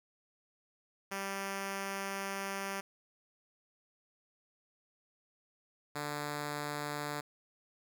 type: tone pair in turn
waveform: 5% pulse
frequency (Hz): 196 / 147.11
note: G3 / D3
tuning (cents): 0 / +3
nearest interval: perfect fourth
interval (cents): 497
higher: first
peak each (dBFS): -25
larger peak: neither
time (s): 1.11-2.81 / 5.95-7.21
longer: first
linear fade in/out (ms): 10
effects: none

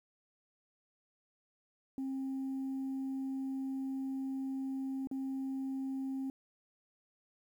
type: tone with dropouts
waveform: sine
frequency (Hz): 267.2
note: C4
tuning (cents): +36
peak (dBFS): -33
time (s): 1.98-6.3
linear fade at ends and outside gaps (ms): 1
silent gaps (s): 5.072-5.113
effects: tanh soft clip ceiling -33 dBFS + 11-bit

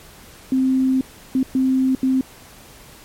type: tone bursts at uneven times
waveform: sine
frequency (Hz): 261.6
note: C4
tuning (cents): 0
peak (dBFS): -14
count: 4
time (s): 0.52-1.01 / 1.35-1.43 / 1.55-1.95 / 2.03-2.21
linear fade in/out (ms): 2
effects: pink hiss -44 dBFS RMS until 3.04 s + MP3 64 kbps

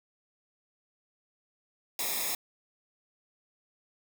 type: noise with comb filter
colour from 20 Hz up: white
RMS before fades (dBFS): -32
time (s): 1.99-2.35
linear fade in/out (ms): 2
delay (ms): 0.67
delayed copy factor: -1
effects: none

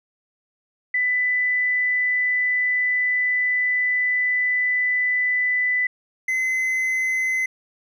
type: tone pair in turn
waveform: sine / triangle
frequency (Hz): 1994 / 2044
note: B6 / C7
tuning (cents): +16 / -41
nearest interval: unison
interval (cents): 43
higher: second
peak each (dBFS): -18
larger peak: neither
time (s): 0.94-5.87 / 6.28-7.46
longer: first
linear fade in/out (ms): 5
effects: none

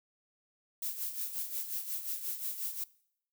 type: noise with tremolo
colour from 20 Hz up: violet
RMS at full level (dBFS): -35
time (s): 0.82-2.84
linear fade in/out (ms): 5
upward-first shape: sine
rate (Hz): 5.6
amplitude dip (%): 65
effects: noise-tail reverb RT60 0.7 s tail -22 dB re dry

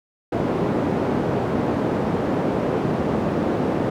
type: band-pass noise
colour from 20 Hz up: white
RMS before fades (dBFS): -22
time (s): 0.32-3.9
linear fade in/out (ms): 5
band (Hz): 120 to 450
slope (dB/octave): 12
effects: none

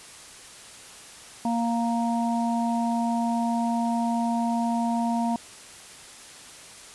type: harmonic tone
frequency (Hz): 233.1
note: A#3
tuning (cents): 0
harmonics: 1 / 3 / 4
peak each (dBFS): -24 / -29 / -30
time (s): 1.45-5.36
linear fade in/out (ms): 2
effects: white hiss -45 dBFS RMS until 6.94 s + resampled to 24000 Hz

